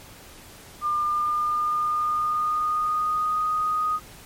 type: tone with pitch glide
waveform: sine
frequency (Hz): 1200 to 1243.8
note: D6 to D#6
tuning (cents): +37 to -1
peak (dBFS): -21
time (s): 0.81-4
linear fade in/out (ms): 50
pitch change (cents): +62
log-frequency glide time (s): 0.97-3.44
effects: pink hiss -46 dBFS RMS until 4.25 s + MP3 64 kbps